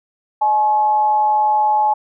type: tone with amplitude modulation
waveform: sine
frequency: 849 Hz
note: G#5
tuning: 38 cents sharp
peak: -10 dBFS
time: 0.41-1.94 s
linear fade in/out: 10 ms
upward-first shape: sine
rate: 236 Hz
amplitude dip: 45%
effects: none